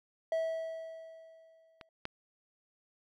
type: tone with exponential decay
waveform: triangle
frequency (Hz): 650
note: E5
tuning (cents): -24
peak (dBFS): -26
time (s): 0.32-1.89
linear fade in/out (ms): 2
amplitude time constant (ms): 340
type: clicks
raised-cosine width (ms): 0.3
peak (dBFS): -29 / -20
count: 2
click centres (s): 1.812 / 2.054
effects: none